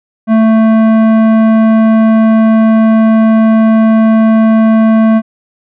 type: tone with tanh clipping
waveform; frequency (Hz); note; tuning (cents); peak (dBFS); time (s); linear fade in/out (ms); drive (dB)
triangle; 221.7; A3; +13; -6; 0.27-5.22; 50; 18
effects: none